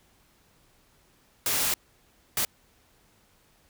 white noise bursts at uneven times, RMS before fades -26 dBFS, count 2, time 1.46-1.74 / 2.37-2.45 s, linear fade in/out 2 ms, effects pink hiss -63 dBFS RMS until 3.69 s

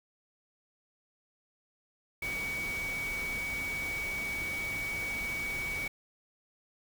sine tone in noise, 2257 Hz, C#7, 31 cents sharp, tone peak -33 dBFS, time 2.22-5.88 s, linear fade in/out 5 ms, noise pink, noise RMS -42 dBFS, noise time 2.22-5.88 s, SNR +6 dB, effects none

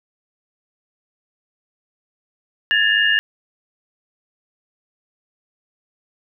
sine tone cluster, 1683 / 1787 / 2831 Hz, G#6 / A6 / F7, +23 / +26 / +23 cents, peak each -18 dBFS, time 2.71-3.19 s, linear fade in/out 0 ms, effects none

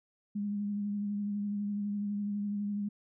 sine tone with vibrato, 204.6 Hz, G#3, 26 cents flat, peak -31 dBFS, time 0.35-2.89 s, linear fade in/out 10 ms, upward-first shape sine, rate 12 Hz, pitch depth 23 cents each way, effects none

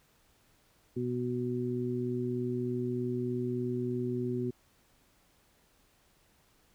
harmonic tone, 123.3 Hz, B2, 2 cents flat, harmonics 1 / 2 / 3, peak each -36 / -34 / -34 dBFS, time 0.96-4.51 s, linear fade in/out 10 ms, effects pink hiss -67 dBFS RMS until 6.74 s

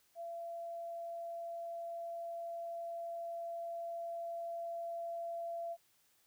sine tone with level ramp, 678 Hz, E5, 49 cents sharp, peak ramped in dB -41 to -38 dBFS, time 0.15-5.77 s, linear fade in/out 50 ms, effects white hiss -72 dBFS RMS until 6.26 s

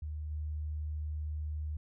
sine tone with level steps, 76.1 Hz, D#2, 38 cents flat, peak -36 / -34 dBFS, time 0.02-1.77 s, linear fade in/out 5 ms, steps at 0.3 s, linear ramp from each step 20 ms, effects none

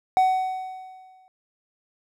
triangle tone with exponential decay, 750 Hz, F#5, 23 cents sharp, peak -12 dBFS, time 0.17-1.28 s, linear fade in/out 0 ms, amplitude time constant 240 ms, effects none

